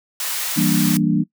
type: high-pass noise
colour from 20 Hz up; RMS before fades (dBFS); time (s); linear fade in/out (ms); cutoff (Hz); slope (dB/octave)
white; -24; 0.2-0.97; 2; 800; 12
type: chord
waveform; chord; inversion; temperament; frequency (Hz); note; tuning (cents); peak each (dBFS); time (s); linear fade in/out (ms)
sine; E half-diminished seventh; none; equal; 164.81 / 196 / 233.1 / 293.7; E3 / G3 / Bb3 / D4; 0 / 0 / 0 / 0; -20; 0.56-1.24; 20
effects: noise-tail reverb RT60 0.1 s tail -20 dB re dry